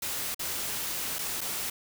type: noise with dropouts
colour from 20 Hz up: white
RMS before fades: -33 dBFS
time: 0.02-1.7 s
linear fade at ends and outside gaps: 5 ms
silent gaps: 0.346-0.393 / 1.186-1.189 / 1.408-1.413 s
effects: none